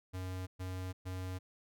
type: tone bursts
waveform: square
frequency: 92.5 Hz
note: F#2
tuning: in tune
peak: -39 dBFS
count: 3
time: 0.13-1.39 s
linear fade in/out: 20 ms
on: 340 ms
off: 120 ms
effects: none